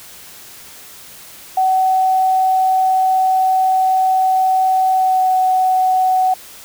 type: tone with pitch glide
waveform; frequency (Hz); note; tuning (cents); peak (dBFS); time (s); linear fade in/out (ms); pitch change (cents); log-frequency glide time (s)
sine; 754 to 747.1; F#5 to F#5; +32 to +17; -11; 1.57-6.34; 5; -15; 4.93-5.29
effects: white hiss -38 dBFS RMS until 6.64 s